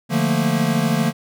square chord, Bb major seventh, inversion first, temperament equal with one note detuned, 147.6 / 174.61 / 220 / 233.1 Hz, D3 / F3 / A3 / Bb3, +9 / 0 / 0 / 0 cents, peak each -23 dBFS, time 0.09-1.13 s, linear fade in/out 50 ms, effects none

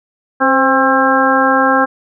harmonic tone with a mistuned harmonic, 267.2 Hz, C4, 36 cents sharp, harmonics 1 / 2 / 3 / 4 / 5 / 6, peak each -16 / -16 / -16 / -16 / -16 / -16 dBFS, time 0.4-1.86 s, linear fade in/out 20 ms, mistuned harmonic 2, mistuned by -38 cents, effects none

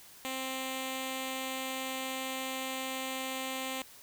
5% pulse tone with notch filter, 262.7 Hz, C4, 7 cents sharp, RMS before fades -37 dBFS, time 0.25-3.82 s, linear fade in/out 0 ms, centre 1500 Hz, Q 1.7, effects white hiss -54 dBFS RMS until 4.02 s

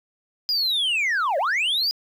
sine linear two-way sweep, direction down then up, 4978 to 523.3 to 4978 Hz, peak -17 dBFS, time 0.49-1.91 s, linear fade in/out 0 ms, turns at 1.38 s, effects tanh soft clip ceiling -19 dBFS + 9-bit

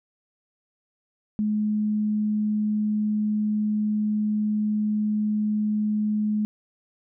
sine tone, 211.8 Hz, G#3, 34 cents sharp, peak -21 dBFS, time 1.39-6.45 s, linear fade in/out 0 ms, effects none

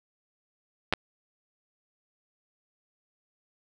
clicks, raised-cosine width 0.3 ms, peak -8 dBFS, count 2, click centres 0.926 / 0.936 s, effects none

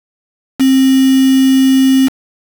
sine tone with quantisation, 265 Hz, C4, 22 cents sharp, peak -6 dBFS, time 0.59-2.09 s, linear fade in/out 20 ms, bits 3, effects none

